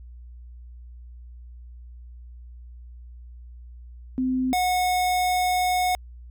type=tone pair in turn; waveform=sine / square; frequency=257.4 / 729.7 Hz; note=C4 / F#5; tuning=-28 / -24 cents; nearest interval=octave + tritone; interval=1804 cents; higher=second; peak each=-21 dBFS; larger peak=neither; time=4.18-4.53 / 4.53-5.95 s; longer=second; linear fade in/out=0 ms; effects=added 60 Hz sine -40 dBFS peak until 6.3 s